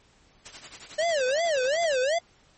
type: noise with tremolo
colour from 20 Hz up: white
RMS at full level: -39 dBFS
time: 0.45-1.96 s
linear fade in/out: 10 ms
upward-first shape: sine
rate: 11 Hz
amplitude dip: 75%
type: tone with vibrato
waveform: square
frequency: 587.3 Hz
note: D5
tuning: in tune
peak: -23 dBFS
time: 0.98-2.19 s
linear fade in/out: 10 ms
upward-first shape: sine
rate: 2.7 Hz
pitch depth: 270 cents each way
effects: pink hiss -60 dBFS RMS until 2.57 s + MP3 32 kbps